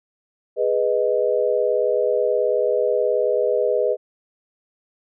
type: chord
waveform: sine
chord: G# minor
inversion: none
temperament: equal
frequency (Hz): 415.3 / 493.9 / 622.3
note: G#4 / B4 / D#5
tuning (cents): 0 / 0 / 0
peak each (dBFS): -22 / -20 / -22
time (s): 0.56-3.97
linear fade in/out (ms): 50
effects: none